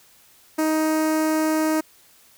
sawtooth tone with notch filter, 313.2 Hz, D#4, 11 cents sharp, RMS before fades -21 dBFS, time 0.58-1.81 s, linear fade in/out 10 ms, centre 3400 Hz, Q 0.91, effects white hiss -54 dBFS RMS until 2.37 s

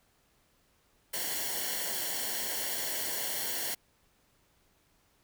white noise with comb filter, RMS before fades -34 dBFS, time 1.13-3.75 s, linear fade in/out 10 ms, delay 0.8 ms, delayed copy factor -0.7, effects pink hiss -69 dBFS RMS until 5.23 s

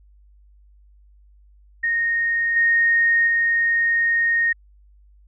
sine tone with level steps, 1855 Hz, A#6, 9 cents flat, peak -18 / -14 / -16 dBFS, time 1.83-4.53 s, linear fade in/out 10 ms, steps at 2.56 / 3.27 s, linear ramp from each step 5 ms, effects added 50 Hz sine -49 dBFS peak until 5.27 s

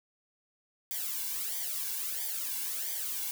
blue noise with flanger, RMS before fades -35 dBFS, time 0.91-3.31 s, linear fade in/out 0 ms, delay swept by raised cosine 0.73 to 1.62 ms, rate 1.5 Hz, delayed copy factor -0.85, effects none

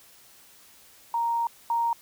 sine tone pair in turn, 932 / 932 Hz, A#5 / A#5, -1 / -1 cents, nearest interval unison, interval 0 cents, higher neither, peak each -23 / -22 dBFS, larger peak second, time 1.14-1.47 / 1.7-1.93 s, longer first, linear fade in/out 2 ms, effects white hiss -54 dBFS RMS until 2.01 s

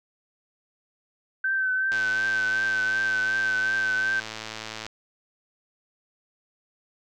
sine tone with vibrato, 1539 Hz, G6, 32 cents flat, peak -22 dBFS, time 1.44-4.2 s, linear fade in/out 5 ms, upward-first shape triangle, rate 2.7 Hz, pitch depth 35 cents each way
click train, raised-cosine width 0.2 ms, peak -17 dBFS, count 325, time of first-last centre 1.92-4.865 s, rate 110 Hz
effects none

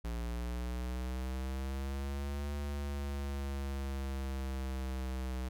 square exponential two-way sweep, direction up then down, 57.5 to 72.2 to 63.5 Hz, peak -36 dBFS, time 0.04-5.49 s, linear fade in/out 10 ms, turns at 2.53 s, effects none

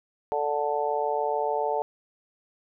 harmonic tone, 146.9 Hz, D3, 1 cent sharp, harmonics 3 / 4 / 5 / 6, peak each -29 / -30 / -30 / -29 dBFS, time 0.32-1.82 s, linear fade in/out 0 ms, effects none

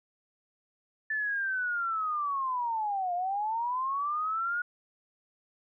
sine linear two-way sweep, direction down then up, 1760 to 695 to 1451 Hz, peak -28 dBFS, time 1.1-4.62 s, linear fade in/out 5 ms, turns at 3.14 s, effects none

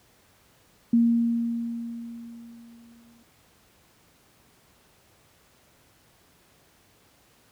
sine tone with exponential decay, 233.3 Hz, A#3, 2 cents sharp, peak -15 dBFS, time 0.93-3.23 s, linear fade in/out 5 ms, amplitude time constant 500 ms, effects pink hiss -60 dBFS RMS until 7.51 s + high-pass 60 Hz 12 dB/octave

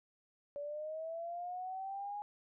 sine linear sweep, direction up, 570 to 830.6 Hz, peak -39 dBFS, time 0.56-2.22 s, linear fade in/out 0 ms, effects none

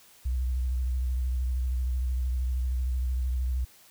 sine tone with vibrato, 63 Hz, B1, 35 cents sharp, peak -25 dBFS, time 0.25-3.65 s, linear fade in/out 10 ms, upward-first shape triangle, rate 13 Hz, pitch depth 72 cents each way, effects white hiss -56 dBFS RMS until 3.9 s

